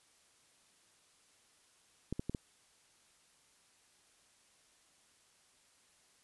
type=clicks; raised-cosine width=3 ms; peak=-23 dBFS; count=4; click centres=2.126 / 2.195 / 2.296 / 2.348 s; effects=white hiss -68 dBFS RMS until 6.23 s + resampled to 24000 Hz